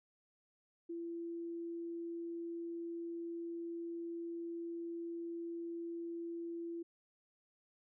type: tone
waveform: sine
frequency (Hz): 337.8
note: E4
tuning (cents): +42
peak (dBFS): -40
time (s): 0.89-6.83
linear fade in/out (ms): 10
effects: none